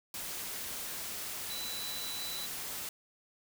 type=tone in noise; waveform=sine; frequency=3969 Hz; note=B7; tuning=8 cents sharp; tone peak=-40 dBFS; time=1.5-2.46 s; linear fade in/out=2 ms; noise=white; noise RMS=-40 dBFS; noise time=0.14-2.89 s; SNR=-3 dB; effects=none